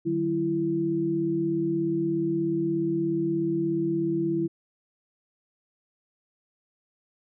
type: tone cluster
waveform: sine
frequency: 151.9 / 188.7 / 334 Hz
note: D#3 / F#3 / E4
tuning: -41 / +34 / +23 cents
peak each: -32 / -33 / -24 dBFS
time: 0.05-4.48 s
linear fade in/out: 20 ms
effects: none